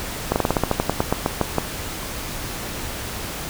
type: slowing click train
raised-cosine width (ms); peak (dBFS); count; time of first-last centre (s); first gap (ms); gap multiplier
1; -3; 15; 0.32-1.583; 39; 1.12
effects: pink hiss -30 dBFS RMS until 3.49 s